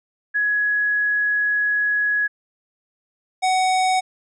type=tone pair in turn; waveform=sine / square; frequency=1677 / 747 Hz; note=G#6 / F#5; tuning=+16 / +16 cents; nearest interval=octave + major second; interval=1400 cents; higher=first; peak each=-17 dBFS; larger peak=neither; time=0.34-2.28 / 3.42-4.01 s; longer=first; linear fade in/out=20 ms; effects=resampled to 22050 Hz